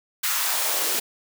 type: noise with high-pass filter sweep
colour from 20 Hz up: white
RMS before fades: -24 dBFS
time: 0.23-1 s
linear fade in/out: 10 ms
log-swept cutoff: 1400 to 310 Hz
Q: 1.6
effects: none